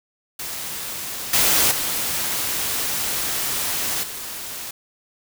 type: noise with level steps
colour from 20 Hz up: white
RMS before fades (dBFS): -30 / -17 / -24 / -32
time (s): 0.39-4.71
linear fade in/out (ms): 5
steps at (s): 1.33 / 1.71 / 4.03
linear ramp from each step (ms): 5
effects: none